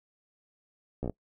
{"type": "slowing click train", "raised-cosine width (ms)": 2, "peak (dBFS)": -20, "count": 5, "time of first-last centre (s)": [1.03, 1.097], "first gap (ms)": 14, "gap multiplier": 1.12, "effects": ["noise-tail reverb RT60 0.1 s tail -23 dB re dry"]}